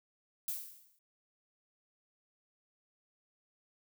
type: noise with exponential decay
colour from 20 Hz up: violet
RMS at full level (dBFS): -35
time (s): 0.48-0.99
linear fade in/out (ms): 2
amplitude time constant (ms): 110
effects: none